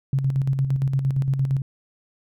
sine tone with tremolo, 135.3 Hz, C#3, 42 cents flat, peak -17 dBFS, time 0.13-1.62 s, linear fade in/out 2 ms, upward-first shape square, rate 8.7 Hz, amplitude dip 50%, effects none

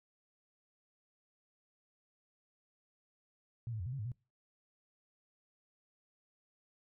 sine tone with pitch steps, 117.3 / 109.1 / 88.1 / 124.7 / 137.2 / 105 / 123.6 Hz, A#2 / A2 / F2 / B2 / C#3 / G#2 / B2, +11 / -14 / +16 / +17 / -17 / +19 / +2 cents, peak -37 dBFS, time 3.67-4.118 s, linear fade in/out 0 ms, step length 64 ms, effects noise-tail reverb RT60 0.3 s tail -24 dB re dry

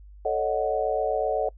sine chord, D# half-diminished seventh, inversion second, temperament equal, 440 / 554.4 / 622.3 / 740 Hz, A4 / C#5 / D#5 / F#5, 0 / 0 / 0 / 0 cents, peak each -28 dBFS, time 0.25-1.49 s, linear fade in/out 5 ms, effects noise-tail reverb RT60 0.1 s tail -25 dB re dry + added 50 Hz sine -44 dBFS peak until 1.57 s

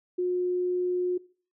sine tone, 360.2 Hz, F#4, 46 cents flat, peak -24 dBFS, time 0.18-1.18 s, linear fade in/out 10 ms, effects noise-tail reverb RT60 0.4 s tail -20 dB re dry

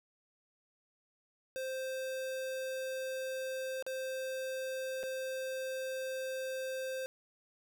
square tone with dropouts, 523.3 Hz, C5, in tune, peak -37 dBFS, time 1.56-7.06 s, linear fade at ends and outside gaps 0 ms, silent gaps 3.825-3.865 / 5.031-5.036 s, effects none

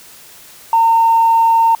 sine tone, 912 Hz, A#5, 38 cents flat, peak -7 dBFS, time 0.73-1.75 s, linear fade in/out 2 ms, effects tanh soft clip ceiling -3 dBFS + white hiss -40 dBFS RMS until 1.8 s

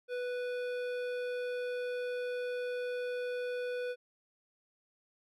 sine tone with hard clipping, 493.9 Hz, B4, in tune, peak -36 dBFS, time 0.08-3.96 s, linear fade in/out 50 ms, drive 13 dB, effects none

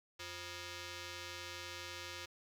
5% pulse ring-modulated tone, 440 Hz, A4, in tune, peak -30 dBFS, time 0.19-2.26 s, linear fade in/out 10 ms, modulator 792 Hz, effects low-pass 9000 Hz 12 dB/octave + 10-bit

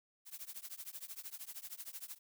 blue noise with tremolo, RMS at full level -44 dBFS, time 0.25-2.19 s, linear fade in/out 50 ms, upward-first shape triangle, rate 13 Hz, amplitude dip 100%, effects none

